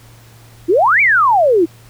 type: exponential two-way sweep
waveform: sine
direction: up then down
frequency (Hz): 311.1 to 2383 to 311.1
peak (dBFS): -8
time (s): 0.68-1.66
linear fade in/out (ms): 20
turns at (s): 1.01
effects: added 115 Hz sine -41 dBFS peak until 1.89 s + pink hiss -46 dBFS RMS until 1.89 s